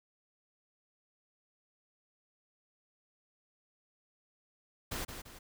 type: noise with echo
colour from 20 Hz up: pink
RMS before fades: -38 dBFS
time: 4.91-5.05 s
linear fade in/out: 10 ms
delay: 170 ms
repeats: 2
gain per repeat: -7 dB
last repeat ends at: 5.39 s
effects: none